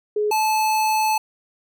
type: tone pair in turn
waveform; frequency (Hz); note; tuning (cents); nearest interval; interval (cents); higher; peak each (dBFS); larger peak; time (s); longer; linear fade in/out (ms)
sine / square; 420.5 / 868.1; G#4 / A5; +22 / -24; octave + minor second; 1254; second; -18; neither; 0.16-0.31 / 0.31-1.18; second; 5
effects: none